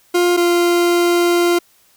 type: tone pair in turn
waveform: 40% pulse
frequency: 352 / 347.6 Hz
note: F4 / F4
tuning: +14 / -8 cents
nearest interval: unison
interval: 22 cents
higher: first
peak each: -11 dBFS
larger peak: neither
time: 0.14-0.37 / 0.37-1.59 s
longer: second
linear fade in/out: 10 ms
effects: white hiss -54 dBFS RMS until 1.96 s